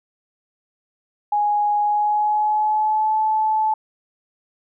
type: tone with pitch glide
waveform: sine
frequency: 830.6 to 867.9 Hz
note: G#5 to A5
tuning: 0 to -24 cents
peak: -16 dBFS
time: 1.32-3.74 s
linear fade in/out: 5 ms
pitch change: +76 cents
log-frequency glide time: 1.81-3.17 s
effects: none